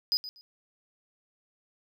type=tone with echo; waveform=triangle; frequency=4978 Hz; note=D#8; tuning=in tune; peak=-22 dBFS; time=0.12-0.17 s; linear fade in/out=0 ms; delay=120 ms; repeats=2; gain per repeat=-14 dB; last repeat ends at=0.41 s; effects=none